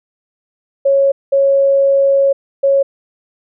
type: tone bursts at uneven times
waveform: sine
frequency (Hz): 551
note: C#5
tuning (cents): -11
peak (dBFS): -8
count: 3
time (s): 0.85-1.12 / 1.32-2.33 / 2.63-2.83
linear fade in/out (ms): 10
effects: none